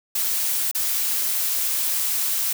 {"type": "noise with dropouts", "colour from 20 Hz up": "blue", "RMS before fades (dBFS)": -23, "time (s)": [0.15, 2.53], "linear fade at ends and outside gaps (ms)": 5, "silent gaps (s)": [0.714, 0.748], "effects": []}